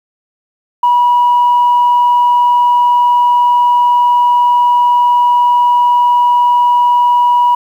sine tone, 971 Hz, B5, 30 cents flat, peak -5 dBFS, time 0.83-7.55 s, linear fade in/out 5 ms, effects tanh soft clip ceiling -3 dBFS + 7-bit

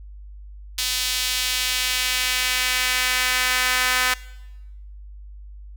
sawtooth tone with high-pass filter sweep, 253.3 Hz, B3, 44 cents sharp, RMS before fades -22 dBFS, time 0.78-4.14 s, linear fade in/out 5 ms, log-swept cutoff 3700 to 1600 Hz, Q 1.3, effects noise-tail reverb RT60 1.0 s tail -21 dB re dry + added 50 Hz sine -37 dBFS peak until 5.76 s

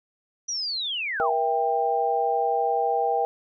sine linear sweep, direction down, 5920 to 659.3 Hz, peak -26 dBFS, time 0.48-1.33 s, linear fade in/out 10 ms
sine chord, E diminished, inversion second, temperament just, 474.7 / 659.3 / 791.1 Hz, Bb4 / E5 / G5, +31 / 0 / +16 cents, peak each -26 / -28 / -23 dBFS, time 1.2-3.25 s, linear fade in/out 0 ms
effects none

